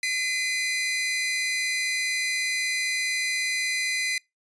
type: tone pair together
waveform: sawtooth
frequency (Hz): 2034 / 2417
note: C7 / D7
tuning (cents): -50 / +49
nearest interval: minor third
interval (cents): 299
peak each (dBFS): -22 / -27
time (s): 0.03-4.18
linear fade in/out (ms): 2
effects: noise-tail reverb RT60 0.2 s tail -25 dB re dry + resampled to 22050 Hz